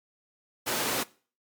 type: high-pass noise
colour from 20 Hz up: pink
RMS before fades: -29 dBFS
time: 0.66-1.04 s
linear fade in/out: 20 ms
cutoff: 270 Hz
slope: 12 dB/octave
effects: noise-tail reverb RT60 0.4 s tail -21 dB re dry + MP3 96 kbps